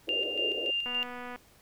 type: band-pass noise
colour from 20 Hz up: pink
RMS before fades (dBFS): -37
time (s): 0.07-0.71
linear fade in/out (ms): 10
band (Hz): 340 to 580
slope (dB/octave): 48
type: tone with tremolo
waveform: sine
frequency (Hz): 2797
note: F7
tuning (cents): +2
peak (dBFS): -27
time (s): 0.09-1.03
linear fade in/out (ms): 0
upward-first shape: square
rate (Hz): 3.5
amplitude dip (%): 45
type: click train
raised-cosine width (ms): 0.5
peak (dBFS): -27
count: 124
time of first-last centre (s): 0.86-1.36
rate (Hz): 246
effects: pink hiss -60 dBFS RMS until 1.61 s